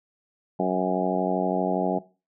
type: harmonic tone with a mistuned harmonic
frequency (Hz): 92.5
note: F#2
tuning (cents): 0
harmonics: 2 / 3 / 4 / 5 / 6 / 7 / 8 / 9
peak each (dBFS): -27 / -30 / -29 / -31 / -33 / -29 / -31 / -32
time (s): 0.59-1.99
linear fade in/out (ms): 10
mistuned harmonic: 9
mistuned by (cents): -18
effects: noise-tail reverb RT60 0.3 s tail -18 dB re dry